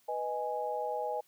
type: chord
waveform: sine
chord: G# minor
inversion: first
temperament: equal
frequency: 493.9 / 622.3 / 830.6 Hz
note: B4 / D#5 / G#5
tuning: 0 / 0 / 0 cents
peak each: -37 / -37 / -35 dBFS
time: 0.08-1.21 s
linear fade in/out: 10 ms
effects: white hiss -68 dBFS RMS until 1.27 s + high-pass 100 Hz 12 dB/octave